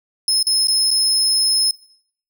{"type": "tone with dropouts", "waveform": "30% pulse", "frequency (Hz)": 5180, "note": "E8", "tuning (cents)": -31, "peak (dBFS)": -10, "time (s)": [0.28, 1.71], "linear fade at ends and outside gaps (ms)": 2, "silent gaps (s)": [[0.428, 0.468], [0.672, 0.682], [0.907, 0.912]], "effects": ["noise-tail reverb RT60 0.6 s tail -20 dB re dry"]}